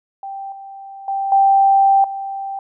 sine tone with level steps, 784 Hz, G5, in tune, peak -26 / -32 / -18 / -9 / -23 dBFS, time 0.23-2.59 s, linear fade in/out 2 ms, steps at 0.52 / 1.08 / 1.32 / 2.04 s, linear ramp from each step 2 ms, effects none

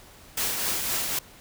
white noise with tremolo, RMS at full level -26 dBFS, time 0.37-1.19 s, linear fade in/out 5 ms, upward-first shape triangle, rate 3.9 Hz, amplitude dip 40%, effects pink hiss -50 dBFS RMS until 1.4 s

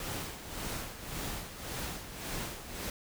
pink noise with tremolo, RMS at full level -37 dBFS, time 0-2.9 s, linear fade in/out 2 ms, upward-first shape sine, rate 1.8 Hz, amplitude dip 65%, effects none

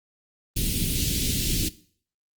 pink band-stop noise, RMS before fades -25 dBFS, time 0.56-1.69 s, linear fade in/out 10 ms, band 320 to 2900 Hz, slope 24 dB/octave, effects noise-tail reverb RT60 0.5 s tail -18 dB re dry + Opus 32 kbps

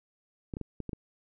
clicks, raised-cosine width 3 ms, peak -23 dBFS, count 6, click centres 0.538 / 0.569 / 0.613 / 0.803 / 0.893 / 0.932 s, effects none

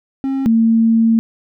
triangle / sine tone pair in turn, 269.4 / 226.5 Hz, C#4 / A#3, -49 / -50 cents, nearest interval minor third, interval 301 cents, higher first, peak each -14 / -9 dBFS, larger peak second, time 0.24-0.46 / 0.46-1.19 s, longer second, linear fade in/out 0 ms, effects none

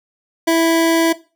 25% pulse tone, 329.6 Hz, E4, in tune, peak -8 dBFS, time 0.47-1.13 s, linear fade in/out 10 ms, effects noise-tail reverb RT60 0.3 s tail -17 dB re dry

